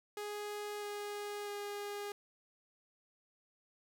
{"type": "tone with pitch steps", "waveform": "sawtooth", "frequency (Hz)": [415.3, 412.2, 409.1], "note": ["G#4", "G#4", "G#4"], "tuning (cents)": [0, -13, -26], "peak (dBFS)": -36, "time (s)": [0.17, 2.12], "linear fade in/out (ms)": 2, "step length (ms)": 650, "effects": []}